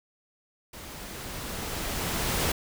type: noise with level ramp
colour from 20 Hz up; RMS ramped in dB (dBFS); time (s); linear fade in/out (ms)
pink; -43 to -26; 0.73-2.52; 5
effects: none